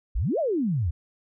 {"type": "exponential two-way sweep", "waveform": "sine", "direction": "up then down", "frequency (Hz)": [40.7, 698.5, 73.3], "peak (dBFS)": -22, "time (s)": [0.15, 0.91], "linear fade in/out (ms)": 10, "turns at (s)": 0.39, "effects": []}